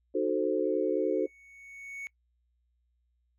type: chord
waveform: sine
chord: D# diminished seventh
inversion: none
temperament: equal with one note detuned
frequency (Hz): 306.3 / 370 / 440 / 523.3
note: D#4 / F#4 / A4 / C5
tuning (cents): -27 / 0 / 0 / 0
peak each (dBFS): -32 / -30 / -30 / -32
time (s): 0.14-1.27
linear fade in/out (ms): 20
type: tone with exponential growth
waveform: triangle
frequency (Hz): 2221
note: C#7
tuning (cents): +3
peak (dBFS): -34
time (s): 0.64-2.07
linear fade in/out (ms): 0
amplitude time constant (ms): 310
effects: noise-tail reverb RT60 0.1 s tail -23 dB re dry + added 60 Hz sine -70 dBFS peak until 3.38 s